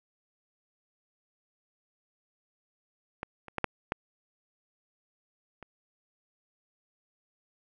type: clicks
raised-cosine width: 0.5 ms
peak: -19 / -29 / -15 / -10 / -13 / -29 dBFS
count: 6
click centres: 3.231 / 3.483 / 3.583 / 3.643 / 3.921 / 5.627 s
effects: none